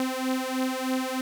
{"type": "beating tone pair", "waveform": "sawtooth", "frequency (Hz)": [257.7, 260.9], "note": ["C4", "C4"], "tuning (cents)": [-26, -5], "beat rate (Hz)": 3.2, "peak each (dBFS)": -25, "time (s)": [0, 1.21], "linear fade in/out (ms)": 2, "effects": []}